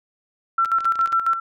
sine tone with tremolo, 1348 Hz, E6, 38 cents sharp, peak -15 dBFS, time 0.58-1.4 s, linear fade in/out 5 ms, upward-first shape square, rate 7.3 Hz, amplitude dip 65%
clicks, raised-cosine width 0.2 ms, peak -20 dBFS, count 7, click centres 0.657 / 0.806 / 0.846 / 0.956 / 1.012 / 1.075 / 1.123 s
effects none

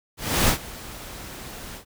pink noise with ADSR envelope, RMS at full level -18 dBFS, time 0.17-1.85 s, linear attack 310 ms, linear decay 95 ms, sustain -20 dB, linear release 91 ms, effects none

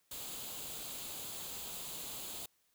white noise with comb filter, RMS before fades -44 dBFS, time 0.11-2.46 s, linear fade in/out 5 ms, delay 0.27 ms, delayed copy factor +0.55, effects white hiss -75 dBFS RMS until 2.74 s

